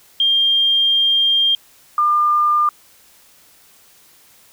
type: tone pair in turn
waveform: sine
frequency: 3200 / 1201.7 Hz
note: G7 / D6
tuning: +35 / +39 cents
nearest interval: octave + perfect fourth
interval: 1696 cents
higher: first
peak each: -12 dBFS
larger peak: neither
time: 0.2-1.55 / 1.98-2.69 s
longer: first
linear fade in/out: 2 ms
effects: white hiss -50 dBFS RMS until 4.52 s